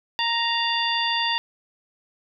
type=harmonic tone with a mistuned harmonic; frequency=932.3 Hz; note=A#5; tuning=in tune; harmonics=1 / 2 / 3 / 4 / 5; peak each=-26 / -28 / -27 / -27 / -30 dBFS; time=0.19-1.38 s; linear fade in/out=0 ms; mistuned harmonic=4; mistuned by=-98 cents; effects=none